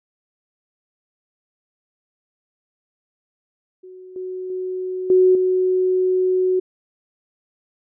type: tone with level steps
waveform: sine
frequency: 370 Hz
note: F#4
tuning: in tune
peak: -37 / -26 / -23 / -10 / -15 dBFS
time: 3.83-6.6 s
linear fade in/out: 10 ms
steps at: 4.16 / 4.5 / 5.1 / 5.35 s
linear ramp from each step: 2 ms
effects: none